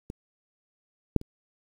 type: clicks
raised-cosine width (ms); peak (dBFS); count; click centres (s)
3; -23 / -6 / -28; 3; 0.101 / 1.163 / 1.214
effects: 8-bit